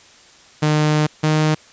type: tone pair in turn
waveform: sawtooth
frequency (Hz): 152.1 / 154.58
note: D#3 / D#3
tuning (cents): -39 / -11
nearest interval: unison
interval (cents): 28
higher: second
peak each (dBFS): -10 / -10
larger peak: neither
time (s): 0.62-1.07 / 1.23-1.55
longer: first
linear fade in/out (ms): 10
effects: white hiss -47 dBFS RMS until 1.72 s + resampled to 16000 Hz